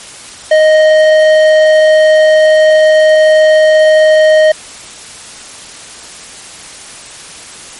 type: tone with tanh clipping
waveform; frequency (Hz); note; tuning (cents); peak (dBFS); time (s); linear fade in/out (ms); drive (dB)
sine; 622.3; D#5; 0; -5; 0.51-4.52; 5; 12
effects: white hiss -30 dBFS RMS until 7.79 s + MP3 48 kbps